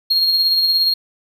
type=tone with tremolo; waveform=triangle; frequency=4257 Hz; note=C8; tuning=29 cents sharp; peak=-10 dBFS; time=0.1-0.94 s; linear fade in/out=10 ms; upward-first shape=triangle; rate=17 Hz; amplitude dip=40%; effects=none